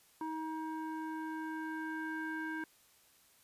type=tone with low-pass filter sweep; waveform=square; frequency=316.7 Hz; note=D#4; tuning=31 cents sharp; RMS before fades=-40 dBFS; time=0.21-2.64 s; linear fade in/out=2 ms; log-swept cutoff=1100 to 1700 Hz; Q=4.8; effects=white hiss -66 dBFS RMS until 3.43 s + resampled to 32000 Hz